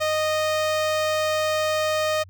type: tone with notch filter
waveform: sawtooth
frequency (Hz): 619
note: D#5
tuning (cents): -9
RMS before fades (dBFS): -23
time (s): 0-2.24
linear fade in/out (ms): 20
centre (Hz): 11000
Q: 1.1
effects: added 92 Hz sine -44 dBFS peak until 2.29 s